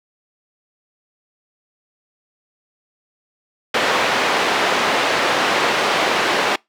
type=band-pass noise; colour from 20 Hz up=pink; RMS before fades=-18 dBFS; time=3.74-6.56 s; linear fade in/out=5 ms; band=440 to 3300 Hz; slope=12 dB/octave; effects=noise-tail reverb RT60 0.2 s tail -26 dB re dry